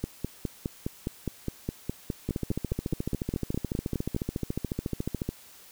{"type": "two click trains", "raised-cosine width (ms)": 3, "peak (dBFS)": [-16, -16], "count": [43, 21], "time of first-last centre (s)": [[2.29, 5.29], [0.04, 4.164]], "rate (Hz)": [14, 4.85], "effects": ["white hiss -52 dBFS RMS until 5.71 s"]}